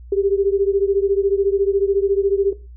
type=beating tone pair; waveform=sine; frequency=391.3 / 405.3 Hz; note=G4 / G#4; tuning=-3 / -42 cents; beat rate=14 Hz; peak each=-17 / -20 dBFS; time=0.12-2.53 s; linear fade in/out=5 ms; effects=noise-tail reverb RT60 0.3 s tail -17 dB re dry + added 60 Hz sine -36 dBFS peak until 2.76 s